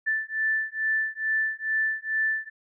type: beating tone pair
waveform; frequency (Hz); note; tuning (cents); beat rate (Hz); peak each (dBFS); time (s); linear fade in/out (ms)
sine; 1760 / 1762.3; A6 / A6; 0 / +2; 2.3; -27; 0.06-2.5; 20
effects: none